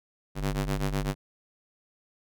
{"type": "ring-modulated tone", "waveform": "sawtooth", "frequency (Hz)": 98, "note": "G2", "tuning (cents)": 0, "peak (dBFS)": -20, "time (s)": [0.35, 1.15], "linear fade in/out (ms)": 50, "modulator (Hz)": 53, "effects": []}